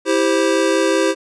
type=chord; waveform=square; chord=C major; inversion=first; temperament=just; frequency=327 / 392.4 / 523.3 Hz; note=E4 / G4 / C5; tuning=-14 / +2 / 0 cents; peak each=-19 dBFS; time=0.05-1.15 s; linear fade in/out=50 ms; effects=resampled to 22050 Hz